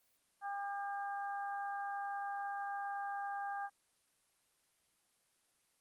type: harmonic tone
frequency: 401.1 Hz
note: G4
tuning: 40 cents sharp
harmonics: 2 / 3 / 4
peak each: -39 / -47 / -46 dBFS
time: 0.41-3.7 s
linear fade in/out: 50 ms
effects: white hiss -75 dBFS RMS until 5.8 s + Opus 24 kbps